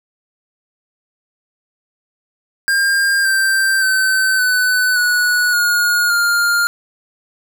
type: tone with pitch steps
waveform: square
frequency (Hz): 1603 / 1568.2 / 1534.2 / 1500.8 / 1468.3 / 1436.4 / 1405.2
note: G6 / G6 / G6 / F#6 / F#6 / F6 / F6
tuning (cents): +38 / 0 / -38 / +24 / -14 / +48 / +10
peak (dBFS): -13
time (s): 2.68-6.67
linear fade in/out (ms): 0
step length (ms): 570
effects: none